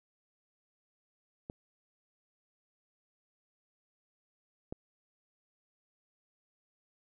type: clicks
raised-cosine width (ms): 2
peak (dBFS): -27 / -25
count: 2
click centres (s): 1.499 / 4.725
effects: none